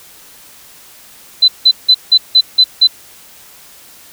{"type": "tone bursts", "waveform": "sine", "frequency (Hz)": 4028, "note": "B7", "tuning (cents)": 33, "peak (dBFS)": -3, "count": 7, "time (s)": [1.42, 2.874], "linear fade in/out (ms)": 10, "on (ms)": 62, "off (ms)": 170, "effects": ["white hiss -40 dBFS RMS until 4.12 s"]}